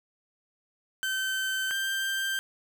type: tone pair in turn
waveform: 30% pulse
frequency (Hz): 1542 / 1573.5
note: G6 / G6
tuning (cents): -29 / +6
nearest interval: unison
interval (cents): 35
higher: second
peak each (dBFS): -25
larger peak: neither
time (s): 1.03-1.71 / 1.71-2.39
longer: neither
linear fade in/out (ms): 0
effects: none